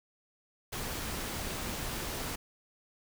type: noise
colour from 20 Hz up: pink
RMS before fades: -37 dBFS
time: 0.72-2.36 s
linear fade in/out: 10 ms
effects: none